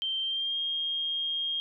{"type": "tone with pitch glide", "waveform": "sine", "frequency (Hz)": [3136, 3232], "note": ["G7", "G#7"], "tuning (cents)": [0, -48], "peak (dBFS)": -28, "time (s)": [0.02, 1.6], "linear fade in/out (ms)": 0, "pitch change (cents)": 52, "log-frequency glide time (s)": [0.22, 0.58], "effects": []}